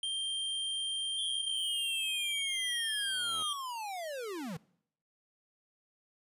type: tone with pitch glide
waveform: square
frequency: 3172 to 3211 Hz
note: G7 to G7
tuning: +20 to +41 cents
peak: -33 dBFS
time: 0.03-3.53 s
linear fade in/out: 2 ms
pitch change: +21 cents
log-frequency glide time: 1.37-2.71 s
type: linear sweep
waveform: square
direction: down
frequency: 3427 to 142.3 Hz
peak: -38 dBFS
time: 1.18-4.57 s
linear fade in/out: 5 ms
type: tone with exponential growth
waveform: 5% pulse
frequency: 84 Hz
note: E2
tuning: 33 cents sharp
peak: -36 dBFS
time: 2.6-3.43 s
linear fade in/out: 5 ms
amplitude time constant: 180 ms
effects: noise-tail reverb RT60 0.7 s tail -23 dB re dry + resampled to 32000 Hz